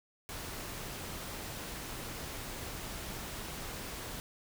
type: noise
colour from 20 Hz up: pink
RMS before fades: -42 dBFS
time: 0.29-4.2 s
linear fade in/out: 0 ms
effects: none